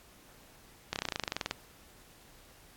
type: slowing click train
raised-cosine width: 0.2 ms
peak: -14 dBFS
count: 16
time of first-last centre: 0.93-1.511 s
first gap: 29 ms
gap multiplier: 1.04
effects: pink hiss -58 dBFS RMS until 2.76 s + AAC 64 kbps